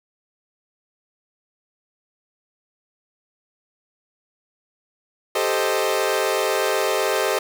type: chord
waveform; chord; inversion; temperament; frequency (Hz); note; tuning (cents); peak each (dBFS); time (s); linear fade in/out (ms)
sawtooth; A half-diminished seventh; third; equal; 392 / 440 / 523.3 / 622.3; G4 / A4 / C5 / Eb5; 0 / 0 / 0 / 0; -21; 5.35-7.39; 5
effects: 7-bit